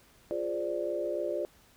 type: chord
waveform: sine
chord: D half-diminished seventh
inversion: first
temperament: equal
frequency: 349.2 / 415.3 / 523.3 / 587.3 Hz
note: F4 / Ab4 / C5 / D5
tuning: 0 / 0 / 0 / 0 cents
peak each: -35 / -38 / -37 / -33 dBFS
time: 0.31-1.45 s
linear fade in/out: 0 ms
effects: pink hiss -61 dBFS RMS until 1.76 s